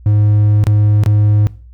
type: tone with dropouts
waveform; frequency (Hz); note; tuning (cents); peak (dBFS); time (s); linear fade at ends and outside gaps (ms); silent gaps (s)
triangle; 104.7; G#2; +15; -6; 0.06-1.47; 0; 0.639-0.669 / 1.036-1.061
effects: noise-tail reverb RT60 0.4 s tail -20 dB re dry + added 60 Hz sine -35 dBFS peak until 1.73 s